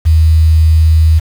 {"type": "tone with quantisation", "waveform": "sine", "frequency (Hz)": 79.6, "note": "D#2", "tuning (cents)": 40, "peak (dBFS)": -4, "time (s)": [0.05, 1.2], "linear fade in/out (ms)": 20, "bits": 5, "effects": []}